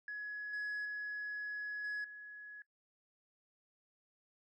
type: tone with level steps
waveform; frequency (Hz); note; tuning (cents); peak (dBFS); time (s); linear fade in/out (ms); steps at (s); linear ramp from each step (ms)
sine; 1684; G#6; +24; -39 / -34 / -37 / -34 / -47; 0.08-2.62; 2; 0.53 / 0.85 / 1.84 / 2.04; 5
effects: noise-tail reverb RT60 0.1 s tail -21 dB re dry + tanh soft clip ceiling -36 dBFS